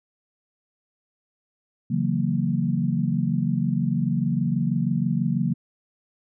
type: chord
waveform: sine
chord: F# dominant seventh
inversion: second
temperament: equal with one note detuned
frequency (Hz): 138.59 / 164.81 / 185 / 230.8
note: C#3 / E3 / F#3 / A#3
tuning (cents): 0 / 0 / 0 / -17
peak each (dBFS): -26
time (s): 1.9-5.54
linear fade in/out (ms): 10
effects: none